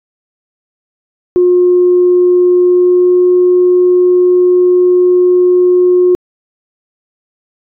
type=tone with pitch glide; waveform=sine; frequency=358.3 to 360.4 Hz; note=F4 to F#4; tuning=+44 to -45 cents; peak=-4 dBFS; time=1.36-6.15 s; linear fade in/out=0 ms; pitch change=+11 cents; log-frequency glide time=2.64-3.19 s; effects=tanh soft clip ceiling 0 dBFS